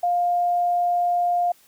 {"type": "tone", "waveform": "sine", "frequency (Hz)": 704, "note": "F5", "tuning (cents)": 14, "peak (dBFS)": -18, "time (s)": [0.03, 1.52], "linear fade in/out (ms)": 5, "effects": ["white hiss -56 dBFS RMS until 1.67 s"]}